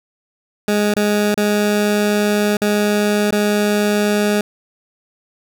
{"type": "tone with dropouts", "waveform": "20% pulse", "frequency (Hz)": 207.7, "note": "G#3", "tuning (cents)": 0, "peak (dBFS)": -9, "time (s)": [0.68, 4.41], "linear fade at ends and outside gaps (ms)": 2, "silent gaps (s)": [[0.939, 0.965], [1.344, 1.375], [2.569, 2.617], [3.308, 3.324]], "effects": []}